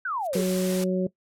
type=exponential sweep; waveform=sine; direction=down; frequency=1582 to 385.8 Hz; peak=-26 dBFS; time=0.05-0.42 s; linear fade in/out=5 ms
type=noise with exponential growth; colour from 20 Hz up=violet; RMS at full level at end=-39 dBFS; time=0.16-0.27 s; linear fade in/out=2 ms; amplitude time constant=23 ms
type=noise; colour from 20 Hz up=white; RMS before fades=-34 dBFS; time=0.33-0.84 s; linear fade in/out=2 ms
type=harmonic tone; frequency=185 Hz; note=F#3; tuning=in tune; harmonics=1 / 2 / 3; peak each=-24 / -27 / -29 dBFS; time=0.35-1.07 s; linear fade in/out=5 ms
effects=noise-tail reverb RT60 0.1 s tail -19 dB re dry + low-pass 12000 Hz 12 dB/octave